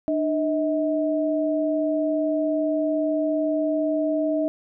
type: tone pair together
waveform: sine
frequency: 301 / 636.6 Hz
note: D4 / D#5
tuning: +43 / +39 cents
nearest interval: octave + minor second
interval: 1296 cents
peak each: -23 dBFS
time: 0.08-4.48 s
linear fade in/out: 0 ms
effects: none